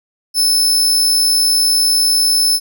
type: tone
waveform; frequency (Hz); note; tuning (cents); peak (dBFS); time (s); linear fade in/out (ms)
sawtooth; 5260; E8; -5; -8; 0.34-2.6; 50
effects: none